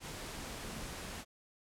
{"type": "tone in noise", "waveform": "sine", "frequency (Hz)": 220, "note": "A3", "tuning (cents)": 0, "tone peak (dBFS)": -48, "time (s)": [0.64, 0.84], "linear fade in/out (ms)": 50, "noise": "pink", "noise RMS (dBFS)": -44, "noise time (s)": [0, 1.25], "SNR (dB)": -7, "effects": ["low-pass 11000 Hz 12 dB/octave"]}